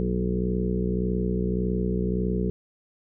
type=harmonic tone with a mistuned harmonic; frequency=61.74 Hz; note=B1; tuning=in tune; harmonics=1 / 2 / 3 / 4 / 5 / 6 / 7 / 8; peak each=-29 / -34 / -26 / -37 / -37 / -33 / -31 / -42 dBFS; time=0-2.5 s; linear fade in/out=0 ms; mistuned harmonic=4; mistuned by=-50 cents; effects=none